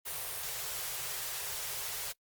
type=band-stop noise; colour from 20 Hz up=white; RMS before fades=-38 dBFS; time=0.05-2.13 s; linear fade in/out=20 ms; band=160 to 370 Hz; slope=96 dB/octave; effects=noise-tail reverb RT60 0.1 s tail -24 dB re dry + Opus 32 kbps